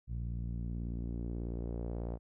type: tone with low-pass filter sweep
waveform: sawtooth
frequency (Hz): 58.27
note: A#1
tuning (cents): 0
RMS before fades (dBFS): -38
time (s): 0.07-2.19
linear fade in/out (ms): 50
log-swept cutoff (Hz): 130 to 650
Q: 1.5
effects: none

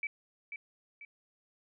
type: tone with echo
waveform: sine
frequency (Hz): 2302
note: D7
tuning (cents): -35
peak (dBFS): -32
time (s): 0.03-0.07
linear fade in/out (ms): 2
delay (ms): 490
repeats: 2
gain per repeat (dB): -7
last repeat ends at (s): 1.05
effects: none

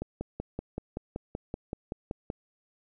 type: click train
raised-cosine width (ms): 2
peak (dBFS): -20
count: 13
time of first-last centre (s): 0.02-2.301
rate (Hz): 5.26
effects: none

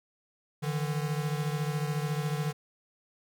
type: beating tone pair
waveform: square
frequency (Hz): 147.6 / 161.6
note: D3 / E3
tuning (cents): +9 / -34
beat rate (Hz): 14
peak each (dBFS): -31 / -35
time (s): 0.62-2.53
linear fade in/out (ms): 20
effects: none

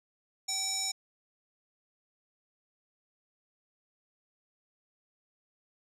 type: tone with band-pass filter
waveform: square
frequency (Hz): 769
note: G5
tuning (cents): -33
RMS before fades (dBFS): -33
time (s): 0.48-0.92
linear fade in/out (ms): 10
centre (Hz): 6300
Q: 7.1
effects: none

